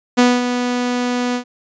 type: tone with ADSR envelope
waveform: sawtooth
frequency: 246 Hz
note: B3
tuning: 7 cents flat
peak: -4 dBFS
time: 0.17-1.44 s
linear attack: 19 ms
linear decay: 220 ms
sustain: -9 dB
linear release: 92 ms
effects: resampled to 16000 Hz